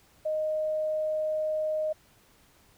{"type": "tone", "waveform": "sine", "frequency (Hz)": 620, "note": "D#5", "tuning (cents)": -6, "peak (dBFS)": -26, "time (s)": [0.25, 1.93], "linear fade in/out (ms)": 10, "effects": ["pink hiss -61 dBFS RMS until 2.77 s"]}